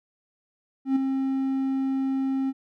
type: tone with ADSR envelope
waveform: triangle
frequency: 267.5 Hz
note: C4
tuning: 38 cents sharp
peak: -15 dBFS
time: 0.85-2.53 s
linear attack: 110 ms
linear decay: 8 ms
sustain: -6 dB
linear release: 40 ms
effects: none